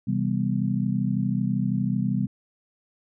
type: chord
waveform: sine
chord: C major seventh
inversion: none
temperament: just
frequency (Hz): 130.81 / 163.52 / 196.22 / 245.3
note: C3 / E3 / G3 / B3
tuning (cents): 0 / -14 / +2 / -12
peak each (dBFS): -27 / -31 / -25 / -29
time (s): 0.07-2.27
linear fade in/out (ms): 10
effects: none